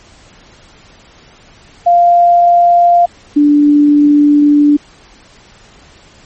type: tone pair in turn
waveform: sine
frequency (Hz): 696 / 292.6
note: F5 / D4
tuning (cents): -6 / -6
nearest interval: octave + minor third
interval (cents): 1500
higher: first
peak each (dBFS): -4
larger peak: neither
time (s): 1.86-3.06 / 3.36-4.77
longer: second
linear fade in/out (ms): 10
effects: pink hiss -42 dBFS RMS until 6.25 s + MP3 32 kbps